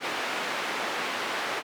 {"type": "band-pass noise", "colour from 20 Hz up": "white", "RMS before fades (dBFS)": -31, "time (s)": [0, 1.63], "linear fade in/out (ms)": 50, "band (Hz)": [290, 2200], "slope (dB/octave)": 12, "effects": []}